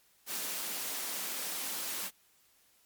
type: high-pass noise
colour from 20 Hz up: white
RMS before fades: -37 dBFS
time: 0.26-2.11 s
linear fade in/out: 50 ms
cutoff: 170 Hz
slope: 48 dB/octave
effects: white hiss -67 dBFS RMS until 2.85 s + MP3 96 kbps